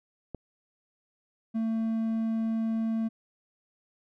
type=click; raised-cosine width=2 ms; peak=-23 dBFS; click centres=0.347 s
type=tone; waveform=triangle; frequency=224.2 Hz; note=A3; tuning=33 cents sharp; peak=-24 dBFS; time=1.54-3.09 s; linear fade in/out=20 ms
effects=none